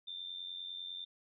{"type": "tone with amplitude modulation", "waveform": "sine", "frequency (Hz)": 3577, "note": "A7", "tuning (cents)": 28, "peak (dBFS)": -38, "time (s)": [0.07, 1.05], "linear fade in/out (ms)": 10, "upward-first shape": "sine", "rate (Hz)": 90, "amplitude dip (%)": 70, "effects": []}